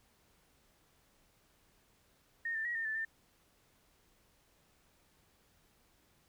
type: tone with pitch steps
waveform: sine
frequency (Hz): 1843 / 1781 / 1906 / 1816 / 1754 / 1793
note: A#6 / A6 / A#6 / A#6 / A6 / A6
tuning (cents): -20 / +21 / +38 / -46 / -6 / +32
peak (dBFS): -34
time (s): 2.45-3.05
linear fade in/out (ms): 5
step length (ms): 100
effects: pink hiss -70 dBFS RMS until 6.28 s